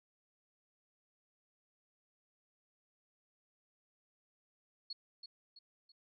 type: tone with echo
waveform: sine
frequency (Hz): 4343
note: C#8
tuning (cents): -36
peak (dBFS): -40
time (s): 4.9-4.93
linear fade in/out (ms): 5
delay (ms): 330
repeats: 3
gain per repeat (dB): -7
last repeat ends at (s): 5.92
effects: none